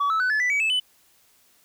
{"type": "tone with pitch steps", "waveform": "sine", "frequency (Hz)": [1138, 1307.2, 1501.6, 1724.9, 1981.4, 2276, 2614, 3003], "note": ["C#6", "E6", "F#6", "A6", "B6", "C#7", "E7", "F#7"], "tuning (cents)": [45, -15, 25, -35, 5, 45, -15, 25], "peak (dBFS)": -17, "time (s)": [0, 0.8], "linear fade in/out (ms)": 10, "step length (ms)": 100, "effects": ["tanh soft clip ceiling -19 dBFS", "white hiss -60 dBFS RMS until 1.64 s"]}